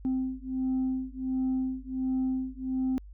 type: beating tone pair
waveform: sine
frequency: 259.3 / 260.7 Hz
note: C4 / C4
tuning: -15 / -6 cents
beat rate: 1.4 Hz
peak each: -29 dBFS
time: 0.05-2.98 s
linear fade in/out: 0 ms
effects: tanh soft clip ceiling -23 dBFS + added 50 Hz sine -44 dBFS peak until 3.13 s